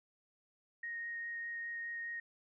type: tone with vibrato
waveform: sine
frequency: 1864.7 Hz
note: A#6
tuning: in tune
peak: -39 dBFS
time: 0.83-2.2 s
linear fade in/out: 5 ms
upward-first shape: triangle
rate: 4.9 Hz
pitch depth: 9 cents each way
effects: none